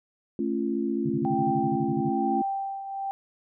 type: chord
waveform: sine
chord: A augmented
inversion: none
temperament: just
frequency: 220 / 275 / 343.8 Hz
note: A3 / C#4 / E#4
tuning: 0 / -14 / -27 cents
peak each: -29 dBFS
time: 0.39-2.42 s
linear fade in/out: 2 ms
type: tone bursts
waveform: sine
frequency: 146.83 Hz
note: D3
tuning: in tune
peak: -27 dBFS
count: 13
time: 1.05-2.095 s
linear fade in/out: 10 ms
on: 49 ms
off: 34 ms
type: tone with tremolo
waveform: sine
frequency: 784 Hz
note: G5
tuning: in tune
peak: -24 dBFS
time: 1.25-3.11 s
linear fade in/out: 0 ms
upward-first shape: triangle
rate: 1.1 Hz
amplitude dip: 70%
effects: none